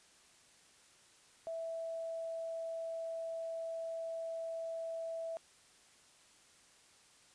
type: tone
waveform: sine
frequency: 658 Hz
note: E5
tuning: 3 cents flat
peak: -38 dBFS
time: 1.47-5.37 s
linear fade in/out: 0 ms
effects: white hiss -64 dBFS RMS until 7.34 s + resampled to 22050 Hz